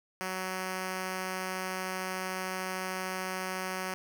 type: tone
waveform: 5% pulse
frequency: 186.5 Hz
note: F#3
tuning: 14 cents sharp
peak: -22 dBFS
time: 0.21-3.94 s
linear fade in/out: 0 ms
effects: none